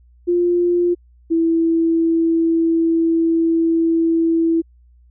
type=tone pair in turn; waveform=sine; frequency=350 / 329.7 Hz; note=F4 / E4; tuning=+4 / 0 cents; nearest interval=minor second; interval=104 cents; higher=first; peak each=-13 / -13 dBFS; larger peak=neither; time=0.27-0.95 / 1.3-4.62 s; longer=second; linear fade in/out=20 ms; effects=added 60 Hz sine -47 dBFS peak until 5.1 s